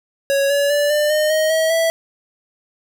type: tone with pitch steps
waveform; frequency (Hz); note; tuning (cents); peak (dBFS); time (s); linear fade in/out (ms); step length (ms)
square; 554.4 / 568 / 582 / 596.3 / 610.9 / 625.9 / 641.3 / 657; C#5 / C#5 / D5 / D5 / D#5 / D#5 / E5 / E5; 0 / +42 / -16 / +26 / -32 / +10 / -48 / -6; -15; 0.3-1.9; 0; 200
effects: none